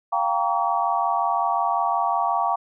sine chord, G half-diminished seventh, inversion third, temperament equal with one note detuned, 698.5 / 784 / 932.3 / 1134.6 Hz, F5 / G5 / Bb5 / Db6, 0 / 0 / 0 / +40 cents, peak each -25 dBFS, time 0.12-2.56 s, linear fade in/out 10 ms, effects none

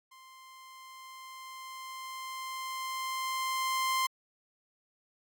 sawtooth tone with level ramp, 1046.5 Hz, C6, in tune, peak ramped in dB -49 to -23 dBFS, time 0.11-4.07 s, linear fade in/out 10 ms, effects AAC 64 kbps

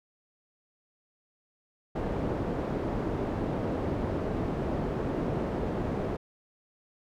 white low-pass noise, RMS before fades -31 dBFS, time 1.95-6.17 s, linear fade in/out 10 ms, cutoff 440 Hz, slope 12 dB/octave, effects none

